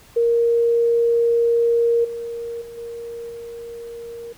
sine tone with level steps, 467.6 Hz, A#4, 5 cents sharp, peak -14 / -26 / -34 / -29 / -31 dBFS, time 0.16-4.33 s, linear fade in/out 10 ms, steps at 2.04 / 2.61 / 2.77 / 3.29 s, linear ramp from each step 10 ms, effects pink hiss -49 dBFS RMS until 4.37 s

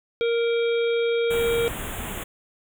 harmonic tone, 466.2 Hz, A#4, in tune, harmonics 1 / 3 / 5 / 7 / 8, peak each -20 / -35 / -33 / -36 / -40 dBFS, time 0.21-1.68 s, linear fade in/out 0 ms
pink band-stop noise, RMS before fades -32 dBFS, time 1.3-2.24 s, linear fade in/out 10 ms, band 3600 to 6800 Hz, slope 96 dB/octave
effects none

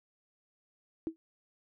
sine tone with exponential decay, 324 Hz, E4, 30 cents flat, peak -27 dBFS, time 1.07-1.16 s, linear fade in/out 0 ms, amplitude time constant 18 ms, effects none

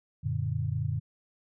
sine chord, Gb augmented, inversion none, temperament equal, 92.5 / 116.54 / 146.83 Hz, Gb2 / Bb2 / D3, 0 / 0 / 0 cents, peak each -33 / -31 / -32 dBFS, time 0.23-1 s, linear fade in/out 20 ms, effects none

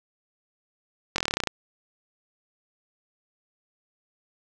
slowing click train, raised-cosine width 0.2 ms, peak -7 dBFS, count 12, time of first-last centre 1.16-1.473 s, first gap 22 ms, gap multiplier 1.05, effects none

